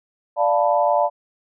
sine chord, B half-diminished seventh, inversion first, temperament equal, 587.3 / 698.5 / 880 / 987.8 Hz, D5 / F5 / A5 / B5, 0 / 0 / 0 / 0 cents, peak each -19 / -20 / -21 / -24 dBFS, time 0.36-1.1 s, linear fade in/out 50 ms, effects none

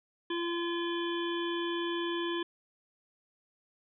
harmonic tone with a mistuned harmonic, 342 Hz, F4, 36 cents flat, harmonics 1 / 3 / 5 / 7 / 9 / 10, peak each -32 / -39 / -41 / -49 / -42 / -43 dBFS, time 0.3-2.43 s, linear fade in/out 5 ms, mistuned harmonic 7, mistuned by +22 cents, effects none

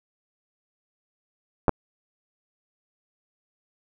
clicks, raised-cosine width 1 ms, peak -5 dBFS, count 2, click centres 1.682 / 1.693 s, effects none

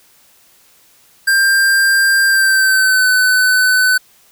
square tone with pitch glide, 1588 to 1508.4 Hz, G6 to F#6, +22 to +33 cents, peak -10 dBFS, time 1.27-3.98 s, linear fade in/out 10 ms, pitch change -89 cents, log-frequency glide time 2.26-3.08 s, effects white hiss -50 dBFS RMS until 4.31 s

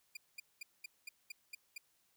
sawtooth tone bursts, 2404 Hz, D7, 40 cents sharp, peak -40 dBFS, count 8, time 0.15-1.78 s, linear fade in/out 5 ms, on 20 ms, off 210 ms, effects white hiss -75 dBFS RMS until 2.16 s

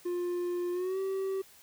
triangle tone with pitch glide, 353 to 384.9 Hz, F4 to G4, +19 to -32 cents, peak -28 dBFS, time 0.05-1.42 s, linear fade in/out 10 ms, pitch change +149 cents, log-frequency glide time 0.72-0.99 s, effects white hiss -57 dBFS RMS until 1.62 s

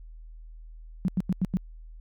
sine tone bursts, 185 Hz, F#3, in tune, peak -21 dBFS, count 5, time 1.05-1.57 s, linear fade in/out 0 ms, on 32 ms, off 90 ms, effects added 40 Hz sine -42 dBFS peak until 2 s

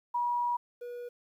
sine / triangle tone pair in turn, 964 / 484.2 Hz, B5 / B4, -42 / -34 cents, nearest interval octave, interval 1192 cents, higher first, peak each -27 / -36 dBFS, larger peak first, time 0.14-0.57 / 0.81-1.09 s, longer first, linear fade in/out 10 ms, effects 11-bit

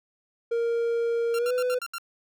triangle tone with pitch glide, 466.2 to 499.7 Hz, A#4 to B4, 0 to +20 cents, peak -21 dBFS, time 0.51-1.79 s, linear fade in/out 10 ms, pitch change +120 cents, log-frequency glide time 1.37-1.52 s
sawtooth tone bursts, 1378 Hz, F6, 24 cents flat, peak -28 dBFS, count 6, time 1.34-1.983 s, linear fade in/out 2 ms, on 48 ms, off 71 ms
effects none

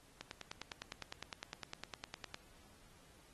click train, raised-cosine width 0.2 ms, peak -26 dBFS, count 22, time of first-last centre 0.21-2.344 s, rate 9.84 Hz, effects pink hiss -65 dBFS RMS until 3.33 s + AAC 32 kbps

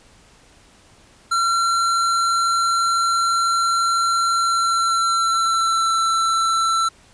square tone with pitch glide, 1363 to 1337.3 Hz, F6 to E6, -43 to +24 cents, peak -17 dBFS, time 1.31-6.89 s, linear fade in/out 10 ms, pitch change -33 cents, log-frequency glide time 4.33-5.91 s, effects pink hiss -51 dBFS RMS until 7.13 s + resampled to 22050 Hz

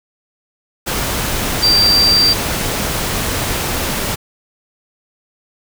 sine tone in noise, 4699 Hz, D8, in tune, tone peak -9 dBFS, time 1.62-2.34 s, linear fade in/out 20 ms, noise pink, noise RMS -19 dBFS, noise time 0.86-4.16 s, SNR +7 dB, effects none

